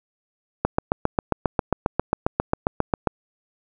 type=click train; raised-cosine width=1 ms; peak=-4 dBFS; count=19; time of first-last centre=0.65-3.073 s; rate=7.43 Hz; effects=none